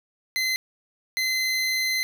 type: tone pair in turn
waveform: 25% pulse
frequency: 2054 / 2054 Hz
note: C7 / C7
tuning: -33 / -33 cents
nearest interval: unison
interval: 0 cents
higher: neither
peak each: -19 dBFS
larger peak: neither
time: 0.36-0.56 / 1.17-2.03 s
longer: second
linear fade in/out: 0 ms
effects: none